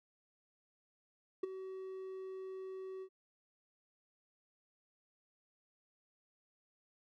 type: tone with ADSR envelope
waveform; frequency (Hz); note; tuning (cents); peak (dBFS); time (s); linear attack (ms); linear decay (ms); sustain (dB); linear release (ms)
triangle; 378.8; F#4; +41; -28; 1.43-3.09; 7; 14; -13; 69
effects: none